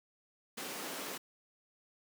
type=high-pass noise; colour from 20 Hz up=pink; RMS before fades=-42 dBFS; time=0.57-1.18 s; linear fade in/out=10 ms; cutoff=220 Hz; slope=24 dB/octave; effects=none